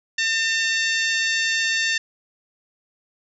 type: harmonic tone with a mistuned harmonic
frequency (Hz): 902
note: A5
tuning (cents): +43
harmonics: 2 / 3 / 4 / 5 / 6 / 7 / 8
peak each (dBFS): -22 / -26 / -28 / -30 / -32 / -33 / -34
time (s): 0.18-1.98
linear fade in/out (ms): 5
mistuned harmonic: 7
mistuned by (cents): -27
effects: none